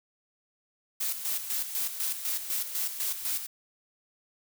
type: noise with tremolo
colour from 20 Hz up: blue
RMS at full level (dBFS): -30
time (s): 1-3.47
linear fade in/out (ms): 10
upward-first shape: square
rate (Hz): 4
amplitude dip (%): 60
effects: none